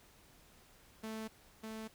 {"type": "tone with echo", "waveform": "sawtooth", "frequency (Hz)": 220, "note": "A3", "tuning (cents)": 0, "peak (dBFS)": -37, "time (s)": [1.03, 1.28], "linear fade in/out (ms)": 10, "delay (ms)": 600, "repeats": 1, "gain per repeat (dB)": -2, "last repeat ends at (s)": 1.88, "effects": ["pink hiss -63 dBFS RMS until 1.94 s"]}